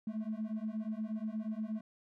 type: beating tone pair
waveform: triangle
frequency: 213.4 / 221.8 Hz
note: G#3 / A3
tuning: +47 / +14 cents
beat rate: 8.4 Hz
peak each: -35 / -35 dBFS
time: 0.07-1.81 s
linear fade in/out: 5 ms
effects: tanh soft clip ceiling -31 dBFS